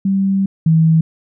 sine tone pair in turn, 194.4 / 161.27 Hz, G3 / E3, -14 / -38 cents, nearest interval minor third, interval 324 cents, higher first, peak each -12 / -8 dBFS, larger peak second, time 0.05-0.46 / 0.66-1.01 s, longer first, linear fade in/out 5 ms, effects none

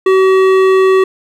sine tone with hard clipping, 379.5 Hz, F#4, 44 cents sharp, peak -8 dBFS, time 0.06-1.04 s, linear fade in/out 5 ms, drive 13 dB, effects none

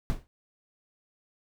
brown noise with exponential decay, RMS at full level -25 dBFS, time 0.1-0.27 s, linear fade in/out 0 ms, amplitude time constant 36 ms, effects none

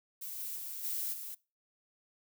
violet noise with level steps, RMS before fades -42 / -40 / -42 / -36 / -43 dBFS, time 0.21-1.35 s, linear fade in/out 10 ms, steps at 0.38 / 0.56 / 0.83 / 1.12 s, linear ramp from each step 20 ms, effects noise-tail reverb RT60 0.3 s tail -22 dB re dry

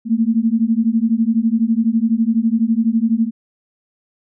sine beating tone pair, 220.7 / 232.7 Hz, A3 / A#3, +5 / -3 cents, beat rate 12 Hz, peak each -16 dBFS, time 0.05-3.31 s, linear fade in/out 50 ms, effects none

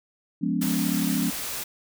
sine chord, C# dominant seventh, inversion first, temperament equal with one note detuned, 174.61 / 207.7 / 246.9 / 284.2 Hz, E#3 / G#3 / B3 / C#4, 0 / 0 / 0 / +43 cents, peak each -28 dBFS, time 0.41-1.31 s, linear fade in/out 20 ms
white noise, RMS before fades -32 dBFS, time 0.61-1.64 s, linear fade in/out 10 ms
effects none

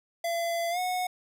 square tone with pitch glide, 678 to 730.9 Hz, E5 to F#5, +49 to -21 cents, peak -28 dBFS, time 0.24-1.07 s, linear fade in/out 5 ms, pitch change +130 cents, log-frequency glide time 0.7-0.79 s, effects none

